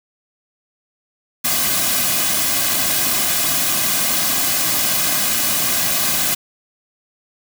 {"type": "noise with comb filter", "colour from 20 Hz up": "white", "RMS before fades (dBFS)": -18, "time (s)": [1.44, 6.35], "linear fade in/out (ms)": 10, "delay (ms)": 2.2, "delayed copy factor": -0.65, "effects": []}